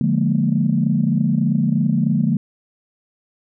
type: chord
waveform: sine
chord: Bb dominant seventh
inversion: first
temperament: just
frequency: 145.68 / 174.81 / 209.8 / 233.1 Hz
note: D3 / F3 / Ab3 / Bb3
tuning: -14 / +2 / +18 / 0 cents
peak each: -20 dBFS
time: 0.01-2.37 s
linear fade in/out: 2 ms
effects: tanh soft clip ceiling -4 dBFS